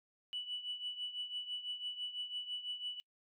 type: tone with tremolo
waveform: sine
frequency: 2960 Hz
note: F#7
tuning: in tune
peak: -35 dBFS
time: 0.33-3 s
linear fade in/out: 0 ms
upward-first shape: triangle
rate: 6 Hz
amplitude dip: 80%
effects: noise-tail reverb RT60 0.1 s tail -25 dB re dry + tanh soft clip ceiling -32 dBFS